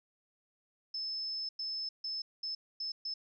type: tone bursts at uneven times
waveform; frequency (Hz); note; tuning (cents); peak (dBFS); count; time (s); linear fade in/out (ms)
sine; 5240; E8; -11; -35; 6; 0.94-1.49 / 1.59-1.89 / 2.04-2.22 / 2.43-2.55 / 2.8-2.92 / 3.05-3.14; 5
effects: none